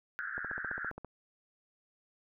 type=band-pass noise; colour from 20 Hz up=white; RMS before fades=-39 dBFS; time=0.19-0.91 s; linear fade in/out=0 ms; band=1400 to 1700 Hz; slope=96 dB/octave
type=click train; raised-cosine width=1 ms; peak=-29 dBFS; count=11; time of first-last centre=0.38-1.047 s; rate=15 Hz
effects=none